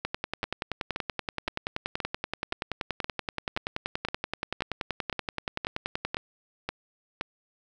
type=two click trains; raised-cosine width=0.3 ms; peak=-14 / -13 dBFS; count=14 / 65; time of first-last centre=0.44-7.211 / 0.05-6.145 s; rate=1.92 / 10.5 Hz; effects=none